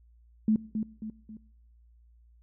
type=tone with echo; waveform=sine; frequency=217 Hz; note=A3; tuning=24 cents flat; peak=-20 dBFS; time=0.48-0.56 s; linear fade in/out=2 ms; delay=270 ms; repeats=3; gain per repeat=-7 dB; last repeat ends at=1.37 s; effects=noise-tail reverb RT60 0.8 s tail -23 dB re dry + added 58 Hz sine -56 dBFS peak until 2.42 s